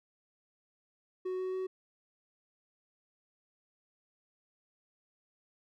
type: tone with pitch steps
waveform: triangle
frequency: 370.2 / 372.6 / 374.9 Hz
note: F#4 / F#4 / F#4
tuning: +1 / +12 / +23 cents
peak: -31 dBFS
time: 1.25-1.67 s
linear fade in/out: 10 ms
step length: 140 ms
effects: none